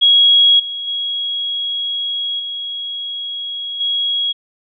sine tone with level steps, 3313 Hz, G#7, 5 cents flat, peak -7 / -22 / -18 / -22 / -15 dBFS, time 0.01-4.33 s, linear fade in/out 20 ms, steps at 0.59 / 0.87 / 2.39 / 3.8 s, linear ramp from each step 10 ms, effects none

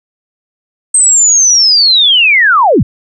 sine linear sweep, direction down, 8372 to 69.8 Hz, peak -4 dBFS, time 0.94-2.83 s, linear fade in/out 5 ms, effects none

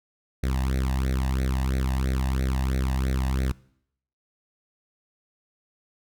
sawtooth tone with flanger, 65.41 Hz, C2, in tune, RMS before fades -25 dBFS, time 0.43-3.52 s, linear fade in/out 5 ms, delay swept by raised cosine 0.49 to 1.12 ms, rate 3 Hz, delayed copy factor +0.95, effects noise-tail reverb RT60 0.7 s tail -22 dB re dry

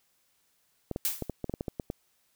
clicks, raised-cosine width 2 ms, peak -19 dBFS, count 11, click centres 0.913 / 0.961 / 1.223 / 1.297 / 1.443 / 1.496 / 1.539 / 1.609 / 1.682 / 1.798 / 1.901 s
blue noise with exponential decay, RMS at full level -25 dBFS, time 1.05-1.31 s, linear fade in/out 1 ms, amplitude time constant 56 ms
effects white hiss -71 dBFS RMS until 2.35 s

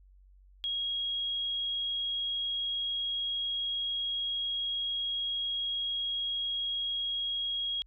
sine tone, 3289 Hz, G#7, 18 cents flat, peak -30 dBFS, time 0.64-7.82 s, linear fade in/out 0 ms, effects added 47 Hz sine -55 dBFS peak until 7.86 s

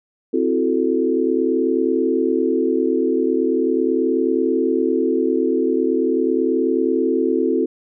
sine chord, F# half-diminished seventh, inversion second, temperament equal, 261.6 / 329.6 / 370 / 440 Hz, C4 / E4 / F#4 / A4, 0 / 0 / 0 / 0 cents, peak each -21 dBFS, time 0.33-7.66 s, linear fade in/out 10 ms, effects none

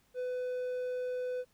triangle tone, 501 Hz, B4, 25 cents sharp, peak -31 dBFS, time 0.14-1.45 s, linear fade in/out 50 ms, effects pink hiss -70 dBFS RMS until 1.53 s

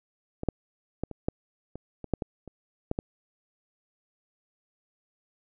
clicks, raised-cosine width 2 ms, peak -20 / -10 / -16 / -25 / -12 / -25 / -24 / -11 / -17 / -29 / -14 / -15 dBFS, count 12, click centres 0.434 / 0.487 / 1.036 / 1.113 / 1.285 / 1.756 / 2.043 / 2.137 / 2.222 / 2.477 / 2.914 / 2.989 s, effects none

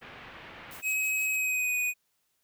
white low-pass noise, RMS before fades -47 dBFS, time 0.01-0.82 s, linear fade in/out 20 ms, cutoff 2700 Hz, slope 24 dB/octave
blue noise with tremolo, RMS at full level -46 dBFS, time 0.71-1.36 s, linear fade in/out 2 ms, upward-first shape sine, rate 6.4 Hz, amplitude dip 65%
square tone with pitch glide, 2548 to 2480 Hz, D#7 to D#7, +41 to -6 cents, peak -27 dBFS, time 0.82-1.94 s, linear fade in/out 50 ms, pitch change -47 cents, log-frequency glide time 1.3-1.78 s
effects white hiss -75 dBFS RMS until 2.43 s

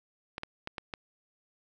clicks, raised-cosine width 0.3 ms, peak -20 dBFS, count 5, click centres 0.381 / 0.434 / 0.674 / 0.782 / 0.938 s, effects none

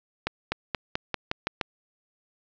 accelerating click train, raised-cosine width 0.3 ms, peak -10 dBFS, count 8, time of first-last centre 0.27-1.612 s, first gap 250 ms, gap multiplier 0.91, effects resampled to 16000 Hz + 7-bit

